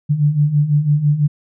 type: beating tone pair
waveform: sine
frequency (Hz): 143.7 / 149.7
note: D3 / D3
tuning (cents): -37 / +33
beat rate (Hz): 6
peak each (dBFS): -18 / -13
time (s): 0.09-1.28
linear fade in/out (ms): 20
effects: none